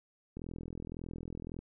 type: click train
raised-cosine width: 3 ms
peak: -29 dBFS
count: 52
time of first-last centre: 0.37-1.59 s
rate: 41.8 Hz
effects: none